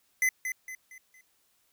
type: tone with echo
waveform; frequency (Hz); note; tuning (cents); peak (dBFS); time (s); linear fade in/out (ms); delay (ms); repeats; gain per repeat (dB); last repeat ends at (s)
square; 2032; B6; +49; -23; 0.22-0.29; 2; 230; 4; -8; 1.21
effects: white hiss -70 dBFS RMS until 1.72 s